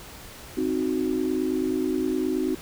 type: chord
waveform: sine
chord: C diminished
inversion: none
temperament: equal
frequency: 261.6 / 311.1 / 370 Hz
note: C4 / Eb4 / Gb4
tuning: 0 / 0 / 0 cents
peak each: -27 dBFS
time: 0.57-2.55 s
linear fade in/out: 5 ms
effects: pink hiss -43 dBFS RMS until 2.61 s